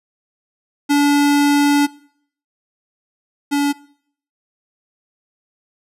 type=tone pair in turn; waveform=square; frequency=287.8 / 285.8 Hz; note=D4 / D4; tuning=-35 / -47 cents; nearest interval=unison; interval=12 cents; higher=first; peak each=-12 / -15 dBFS; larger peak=first; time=0.89-1.87 / 3.51-3.73 s; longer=first; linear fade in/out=20 ms; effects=noise-tail reverb RT60 0.6 s tail -21 dB re dry + resampled to 32000 Hz